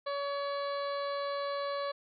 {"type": "harmonic tone with a mistuned harmonic", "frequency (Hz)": 565, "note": "C#5", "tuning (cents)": 33, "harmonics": [1, 2, 3, 4, 5, 6, 7, 8], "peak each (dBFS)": [-34, -37, -46, -51, -56, -52, -47, -53], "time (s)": [0.06, 1.92], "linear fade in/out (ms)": 10, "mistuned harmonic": 7, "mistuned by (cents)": 40, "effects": []}